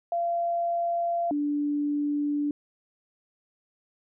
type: tone pair in turn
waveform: sine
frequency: 686 / 291.8 Hz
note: F5 / D4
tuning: -31 / -11 cents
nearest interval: octave + minor third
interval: 1480 cents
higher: first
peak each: -24 / -24 dBFS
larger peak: neither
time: 0.12-1.31 / 1.31-2.51 s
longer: second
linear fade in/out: 2 ms
effects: none